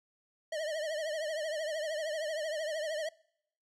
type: tone with vibrato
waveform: square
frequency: 621 Hz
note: D#5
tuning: 3 cents flat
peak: -34 dBFS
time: 0.52-3.09 s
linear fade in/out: 5 ms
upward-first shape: triangle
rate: 13 Hz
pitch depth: 110 cents each way
effects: noise-tail reverb RT60 0.7 s tail -24 dB re dry + low-pass 8000 Hz 12 dB/octave